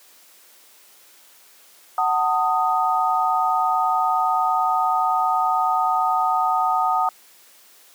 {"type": "chord", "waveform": "sine", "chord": "D# diminished", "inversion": "first", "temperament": "just", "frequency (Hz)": [746.7, 896, 1244.5], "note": ["F#5", "A5", "D#6"], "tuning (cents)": [16, 31, 0], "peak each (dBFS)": [-21, -23, -21], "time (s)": [1.98, 7.09], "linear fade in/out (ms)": 2, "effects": ["white hiss -51 dBFS RMS until 7.94 s", "high-pass 300 Hz 12 dB/octave"]}